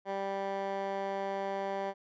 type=tone with band-pass filter; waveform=15% pulse; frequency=196 Hz; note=G3; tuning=in tune; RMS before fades=-35 dBFS; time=0.05-1.94 s; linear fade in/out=50 ms; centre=820 Hz; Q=1.1; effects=resampled to 16000 Hz